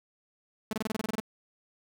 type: tone bursts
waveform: sawtooth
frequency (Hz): 217.4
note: A3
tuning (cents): -21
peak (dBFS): -25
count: 11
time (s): 0.71-1.201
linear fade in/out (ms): 2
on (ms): 21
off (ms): 26
effects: none